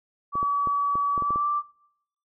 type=tone with pitch glide; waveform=sine; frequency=1142 to 1173.4 Hz; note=D6 to D6; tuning=-49 to -2 cents; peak=-22 dBFS; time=0.32-1.63 s; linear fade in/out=50 ms; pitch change=+47 cents; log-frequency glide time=1.12-1.48 s
type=clicks; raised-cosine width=2 ms; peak=-22 dBFS; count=8; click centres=0.355 / 0.429 / 0.673 / 0.955 / 1.178 / 1.223 / 1.306 / 1.359 s
effects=noise-tail reverb RT60 0.8 s tail -23 dB re dry